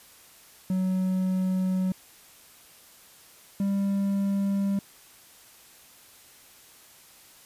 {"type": "tone pair in turn", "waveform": "triangle", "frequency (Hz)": [186.4, 197.87], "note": ["F#3", "G3"], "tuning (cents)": [13, 16], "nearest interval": "minor second", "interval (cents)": 103, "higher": "second", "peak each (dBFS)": -21, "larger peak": "neither", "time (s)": [[0.7, 1.92], [3.6, 4.79]], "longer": "first", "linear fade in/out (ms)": 2, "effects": ["white hiss -53 dBFS RMS until 7.45 s", "resampled to 32000 Hz"]}